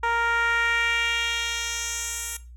10% pulse tone with band-pass filter sweep, 466.2 Hz, A#4, in tune, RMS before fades -26 dBFS, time 0.03-2.37 s, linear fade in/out 5 ms, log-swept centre 970 to 10000 Hz, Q 1.6, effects noise-tail reverb RT60 0.3 s tail -17 dB re dry + added 60 Hz sine -41 dBFS peak until 2.56 s

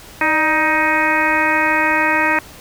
harmonic tone with a mistuned harmonic, 313.3 Hz, D#4, 12 cents sharp, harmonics 1 / 2 / 3 / 4 / 5 / 6 / 7 / 8, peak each -23 / -24 / -19 / -24 / -21 / -19 / -23 / -22 dBFS, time 0.21-2.39 s, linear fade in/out 2 ms, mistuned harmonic 2, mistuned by -63 cents, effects pink hiss -39 dBFS RMS until 2.6 s

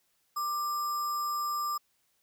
sine tone with sample-and-hold, 1184 Hz, D6, 14 cents sharp, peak -29 dBFS, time 0.36-1.78 s, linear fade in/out 10 ms, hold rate 6300 Hz, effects white hiss -73 dBFS RMS until 2.22 s

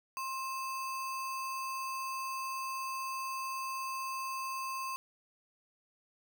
sine tone with sample-and-hold, 1058 Hz, C6, 19 cents sharp, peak -35 dBFS, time 0.17-4.96 s, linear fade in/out 0 ms, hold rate 3675 Hz, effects none

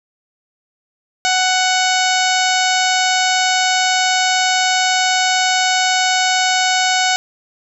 harmonic tone with a mistuned harmonic, 743 Hz, F#5, 7 cents sharp, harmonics 1 / 2 / 3 / 4 / 5 / 6 / 7 / 8 / 9 / 10, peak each -17 / -20 / -22 / -23 / -24 / -25 / -25 / -26 / -27 / -27 dBFS, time 1.25-7.16 s, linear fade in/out 0 ms, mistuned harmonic 6, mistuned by -16 cents, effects none

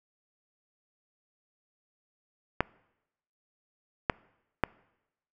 clicks, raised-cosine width 0.5 ms, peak -8 dBFS, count 3, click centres 2.606 / 4.098 / 4.637 s, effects noise-tail reverb RT60 0.9 s tail -24 dB re dry

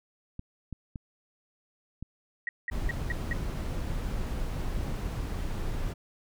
clicks, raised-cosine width 5 ms, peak -25 dBFS, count 4, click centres 0.394 / 0.727 / 0.958 / 2.026 s
sine tone bursts, 1900 Hz, A#6, 33 cents sharp, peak -29 dBFS, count 5, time 2.47-3.33 s, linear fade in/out 2 ms, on 20 ms, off 190 ms
brown noise, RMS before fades -32 dBFS, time 2.71-5.94 s, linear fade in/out 20 ms
effects none

